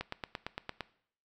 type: click train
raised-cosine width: 0.3 ms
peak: -20 dBFS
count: 8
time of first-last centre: 0.01-0.807 s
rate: 8.78 Hz
effects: noise-tail reverb RT60 0.6 s tail -18 dB re dry